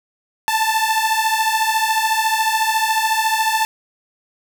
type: beating tone pair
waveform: sawtooth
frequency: 875 / 889 Hz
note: A5 / A5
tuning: -10 / +18 cents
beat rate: 14 Hz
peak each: -15 dBFS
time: 0.48-3.65 s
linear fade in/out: 0 ms
effects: none